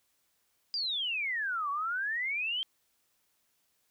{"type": "exponential two-way sweep", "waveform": "sine", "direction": "down then up", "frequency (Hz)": [4900, 1108.7, 3188], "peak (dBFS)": -30, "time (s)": [0.74, 2.63], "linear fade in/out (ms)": 0, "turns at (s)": 1.7, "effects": ["white hiss -74 dBFS RMS until 3.9 s"]}